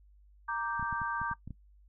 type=chord; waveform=sine; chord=G minor; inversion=first; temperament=equal; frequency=932.3 / 1174.7 / 1568 Hz; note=Bb5 / D6 / G6; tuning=0 / 0 / 0 cents; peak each=-36 dBFS; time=0.48-1.34 s; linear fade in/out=10 ms
type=clicks; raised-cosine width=5 ms; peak=-30 dBFS; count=8; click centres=0.796 / 0.827 / 0.927 / 1.017 / 1.216 / 1.314 / 1.476 / 1.507 s
effects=noise-tail reverb RT60 0.1 s tail -18 dB re dry + added 50 Hz sine -57 dBFS peak until 1.88 s